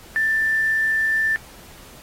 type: tone with quantisation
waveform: sine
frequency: 1773 Hz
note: A6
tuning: 13 cents sharp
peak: -17 dBFS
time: 0.16-1.36 s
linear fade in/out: 0 ms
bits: 7
effects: pink hiss -45 dBFS RMS until 2.02 s + AAC 48 kbps